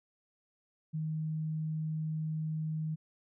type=tone; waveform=sine; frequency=156.7 Hz; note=D#3; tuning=13 cents sharp; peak=-32 dBFS; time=0.93-2.96 s; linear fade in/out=20 ms; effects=none